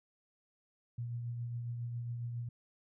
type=tone with tremolo; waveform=sine; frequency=119.1 Hz; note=A#2; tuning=38 cents sharp; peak=-35 dBFS; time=0.98-2.49 s; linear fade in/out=5 ms; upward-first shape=triangle; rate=7.3 Hz; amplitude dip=35%; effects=none